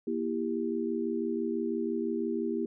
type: chord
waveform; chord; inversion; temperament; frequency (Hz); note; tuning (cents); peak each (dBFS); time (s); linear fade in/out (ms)
sine; E diminished; second; just; 237.3 / 329.6 / 395.6; Bb3 / E4 / G4; +31 / 0 / +16; -33; 0.07-2.66; 5
effects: none